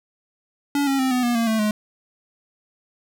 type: tone with pitch steps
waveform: square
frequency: 284.5 / 272.8 / 261.5 / 250.7 / 240.3 / 230.4 / 220.9 / 211.8 Hz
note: C#4 / C#4 / C4 / B3 / B3 / A#3 / A3 / G#3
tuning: +45 / -28 / -1 / +26 / -47 / -20 / +7 / +34 cents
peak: -19 dBFS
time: 0.75-1.71 s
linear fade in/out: 2 ms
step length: 120 ms
effects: none